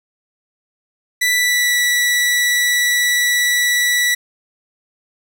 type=tone with pitch glide; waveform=sawtooth; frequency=1975.5 to 1952.8 Hz; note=B6 to B6; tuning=0 to -20 cents; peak=-10 dBFS; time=1.21-4.15 s; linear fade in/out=10 ms; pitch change=-20 cents; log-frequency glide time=1.34-1.77 s; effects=none